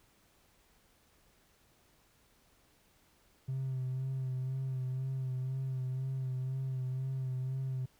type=tone with vibrato; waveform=triangle; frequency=130.81 Hz; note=C3; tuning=in tune; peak=-30 dBFS; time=3.48-7.86 s; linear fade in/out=10 ms; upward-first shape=sine; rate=2 Hz; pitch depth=32 cents each way; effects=tanh soft clip ceiling -29 dBFS + pink hiss -68 dBFS RMS until 7.99 s